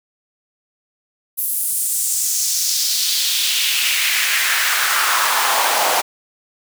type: noise with high-pass filter sweep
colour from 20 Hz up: pink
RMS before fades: -18 dBFS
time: 1.37-6.02 s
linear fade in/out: 20 ms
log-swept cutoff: 12000 to 680 Hz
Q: 2.2
effects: none